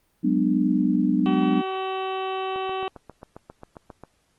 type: chord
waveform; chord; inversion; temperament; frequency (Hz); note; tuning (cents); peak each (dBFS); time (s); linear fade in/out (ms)
sine; G# half-diminished seventh; third; just; 186.89 / 207.7 / 249.2 / 299; F#3 / G#3 / B3 / D4; +18 / 0 / +16 / +31; -24 / -26 / -23 / -23; 0.23-1.62; 20
type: harmonic tone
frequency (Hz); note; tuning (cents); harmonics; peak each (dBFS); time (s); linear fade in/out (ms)
380; F#4; +46; 1 / 2 / 3 / 4 / 5 / 6 / 7 / 8 / 9 / 10; -29 / -30 / -33 / -45 / -46 / -49 / -39 / -40 / -52 / -47; 1.26-2.88; 0
type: click train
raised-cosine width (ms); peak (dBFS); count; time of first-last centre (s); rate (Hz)
1; -25; 12; 2.56-4.037; 7.45
effects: pink hiss -67 dBFS RMS until 4.38 s + Opus 32 kbps